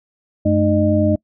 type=tone cluster; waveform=sine; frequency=95.4 / 215.3 / 305 / 611 Hz; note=G2 / A3 / D#4 / D#5; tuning=-47 / -37 / -34 / -32 cents; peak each=-18 dBFS; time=0.45-1.16 s; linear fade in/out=10 ms; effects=noise-tail reverb RT60 0.1 s tail -25 dB re dry